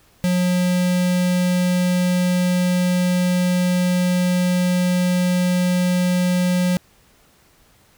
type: tone with notch filter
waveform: square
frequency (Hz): 180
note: F#3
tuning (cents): -47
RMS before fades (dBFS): -18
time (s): 0.24-6.77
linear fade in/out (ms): 0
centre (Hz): 1100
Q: 1.5
effects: pink hiss -55 dBFS RMS until 7.97 s